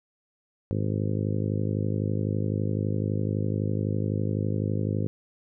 harmonic tone, 51.91 Hz, G#1, in tune, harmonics 2 / 3 / 4 / 5 / 6 / 7 / 8 / 9 / 10, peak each -27 / -31 / -33 / -35 / -37 / -38 / -39 / -40 / -41 dBFS, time 0.71-5.07 s, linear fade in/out 0 ms, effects none

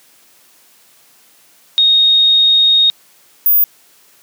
sine tone pair in turn, 3725 / 14900 Hz, A#7 / A#9, -2 / -2 cents, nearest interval 2 octaves, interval 2400 cents, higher second, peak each -7 dBFS, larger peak neither, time 1.78-2.9 / 3.46-3.64 s, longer first, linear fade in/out 0 ms, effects white hiss -49 dBFS RMS until 4.22 s + high-pass 150 Hz 12 dB/octave

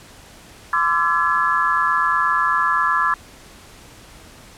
sine tone cluster, 1023 / 1171 / 1340 / 1695 Hz, C6 / D6 / E6 / G#6, -39 / -5 / +28 / +35 cents, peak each -21 dBFS, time 0.73-3.14 s, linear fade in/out 2 ms, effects pink hiss -44 dBFS RMS until 4.57 s + low-pass 11000 Hz 12 dB/octave

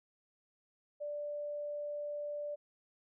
sine tone, 587.3 Hz, D5, in tune, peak -37 dBFS, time 1-2.56 s, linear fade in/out 20 ms, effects none

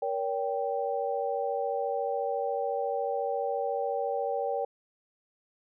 sine chord, G diminished, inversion first, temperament just, 470.4 / 564.5 / 784 Hz, Bb4 / Db5 / G5, +16 / +31 / 0 cents, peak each -32 dBFS, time 0.02-4.65 s, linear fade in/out 5 ms, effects none

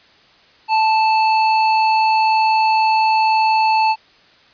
square tone, 879 Hz, A5, 2 cents flat, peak -13 dBFS, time 0.68-3.96 s, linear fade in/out 50 ms, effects white hiss -50 dBFS RMS until 4.53 s + resampled to 11025 Hz

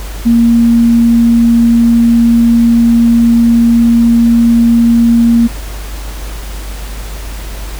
sine tone, 233.1 Hz, A#3, in tune, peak -4 dBFS, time 0.25-5.48 s, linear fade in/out 20 ms, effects added 50 Hz sine -20 dBFS peak until 7.79 s + pink hiss -29 dBFS RMS until 7.79 s

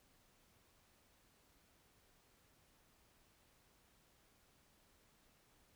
silence, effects pink hiss -72 dBFS RMS until 5.75 s

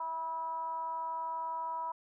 sine tone with frequency modulation, 974 Hz, B5, 24 cents flat, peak -34 dBFS, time 0-1.92 s, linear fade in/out 5 ms, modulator 321 Hz, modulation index 0.43, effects none

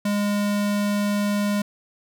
square tone, 205 Hz, G#3, 22 cents flat, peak -21 dBFS, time 0.05-1.62 s, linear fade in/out 5 ms, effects none

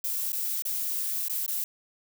violet noise with dropouts, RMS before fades -30 dBFS, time 0.04-1.64 s, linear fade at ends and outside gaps 2 ms, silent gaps 0.321-0.329 / 0.622-0.652 / 1.283-1.297 / 1.463-1.479 s, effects none

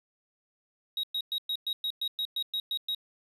triangle tone bursts, 3800 Hz, A#7, 33 cents sharp, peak -27 dBFS, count 12, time 0.97-2.948 s, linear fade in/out 2 ms, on 64 ms, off 110 ms, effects none

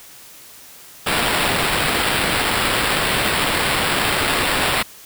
white noise with sample-and-hold, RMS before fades -19 dBFS, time 1.06-4.83 s, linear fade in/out 10 ms, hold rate 6300 Hz, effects white hiss -42 dBFS RMS until 5.05 s

